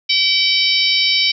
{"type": "harmonic tone with a mistuned harmonic", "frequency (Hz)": 765, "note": "G5", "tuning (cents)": -42, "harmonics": [3, 4, 5, 6, 7], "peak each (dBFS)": [-19, -19, -19, -19, -19], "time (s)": [0.09, 1.32], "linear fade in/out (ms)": 10, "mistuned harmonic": 6, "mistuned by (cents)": 16, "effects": []}